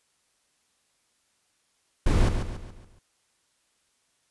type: noise with echo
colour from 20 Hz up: brown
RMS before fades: -20 dBFS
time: 2.06-2.29 s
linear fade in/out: 5 ms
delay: 140 ms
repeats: 5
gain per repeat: -7 dB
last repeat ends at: 2.99 s
effects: white hiss -70 dBFS RMS until 4.3 s + resampled to 24000 Hz